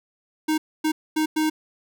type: tone bursts at uneven times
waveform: square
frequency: 311.1 Hz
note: D#4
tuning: in tune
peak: -20 dBFS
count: 4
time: 0.48-0.58 / 0.84-0.92 / 1.16-1.26 / 1.36-1.5 s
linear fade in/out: 10 ms
effects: none